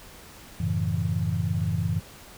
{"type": "chord", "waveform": "sine", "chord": "F# minor seventh", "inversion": "none", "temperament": "equal", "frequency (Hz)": [92.5, 110, 138.59, 164.81], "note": ["F#2", "A2", "C#3", "E3"], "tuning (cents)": [0, 0, 0, 0], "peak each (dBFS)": [-28, -29, -32, -28], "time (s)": [0.6, 2], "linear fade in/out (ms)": 5, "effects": ["pink hiss -47 dBFS RMS until 2.37 s"]}